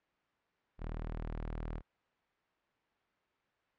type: tone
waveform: sawtooth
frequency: 39.45 Hz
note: D#1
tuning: 25 cents sharp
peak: -34 dBFS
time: 0.78-1.82 s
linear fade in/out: 50 ms
effects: white hiss -75 dBFS RMS until 3.78 s + low-pass 2000 Hz 12 dB/octave